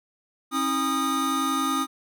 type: tone cluster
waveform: square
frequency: 270 / 320.6 / 1235 Hz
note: C#4 / E4 / D#6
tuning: -45 / -48 / -13 cents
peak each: -28 / -32 / -26 dBFS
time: 0.51-1.87 s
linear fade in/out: 50 ms
effects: none